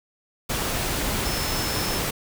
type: tone in noise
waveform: sine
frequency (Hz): 5274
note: E8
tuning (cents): 0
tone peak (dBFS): -32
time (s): 1.25-1.99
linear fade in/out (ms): 10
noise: pink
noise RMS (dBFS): -26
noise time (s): 0.49-2.11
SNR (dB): -9
effects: none